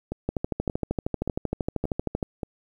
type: two click trains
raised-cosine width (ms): 2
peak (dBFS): -16 / -12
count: 5 / 26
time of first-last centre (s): 0.12-2.432 / 0.29-2.228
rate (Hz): 1.73 / 12.9
effects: 9-bit